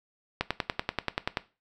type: click train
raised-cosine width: 0.3 ms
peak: -10 dBFS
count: 11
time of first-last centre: 0.41-1.372 s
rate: 10.4 Hz
effects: noise-tail reverb RT60 0.3 s tail -17 dB re dry